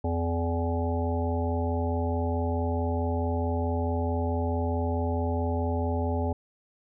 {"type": "harmonic tone with a mistuned harmonic", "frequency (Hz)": 84.6, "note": "E2", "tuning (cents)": 45, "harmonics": [1, 3, 5, 7, 9, 10], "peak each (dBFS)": [-27, -32, -34, -35, -37, -37], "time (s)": [0.04, 6.33], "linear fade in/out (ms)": 5, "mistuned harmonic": 7, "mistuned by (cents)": -30, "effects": []}